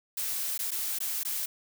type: noise with dropouts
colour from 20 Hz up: blue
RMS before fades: -32 dBFS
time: 0.17-1.46 s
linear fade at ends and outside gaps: 5 ms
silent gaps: 0.578-0.59 / 0.708-0.715 / 0.988-1.003 / 1.234-1.249 s
effects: none